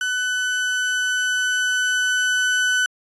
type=tone with level ramp; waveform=35% pulse; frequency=1499 Hz; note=F#6; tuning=22 cents sharp; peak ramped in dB=-19 to -15 dBFS; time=0.01-2.86 s; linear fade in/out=2 ms; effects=resampled to 22050 Hz